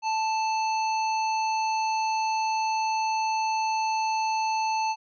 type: harmonic tone with a mistuned harmonic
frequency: 880 Hz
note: A5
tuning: in tune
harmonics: 1 / 3 / 5 / 7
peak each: -24 / -34 / -38 / -41 dBFS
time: 0.02-4.96 s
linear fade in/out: 50 ms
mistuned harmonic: 5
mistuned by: -16 cents
effects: none